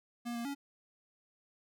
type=tone with pitch steps; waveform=square; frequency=238.1 / 234.9 / 280.9 Hz; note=A#3 / A#3 / C#4; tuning=+37 / +13 / +23 cents; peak=-37 dBFS; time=0.25-0.55 s; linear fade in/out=20 ms; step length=100 ms; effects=none